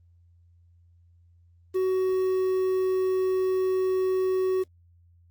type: tone with quantisation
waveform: triangle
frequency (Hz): 374.3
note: F#4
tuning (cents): +20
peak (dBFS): -20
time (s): 1.74-4.64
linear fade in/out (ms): 20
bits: 8
effects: added 86 Hz sine -55 dBFS peak until 5.3 s + Opus 24 kbps